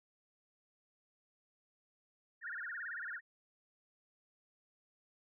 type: tone with vibrato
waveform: sine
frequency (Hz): 1615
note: G#6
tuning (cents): -49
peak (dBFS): -40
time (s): 2.41-3.21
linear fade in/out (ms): 50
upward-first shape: sine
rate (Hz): 18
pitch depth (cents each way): 260
effects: none